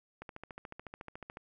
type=click train; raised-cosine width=0.5 ms; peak=-29 dBFS; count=17; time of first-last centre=0.22-1.371 s; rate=13.9 Hz; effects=none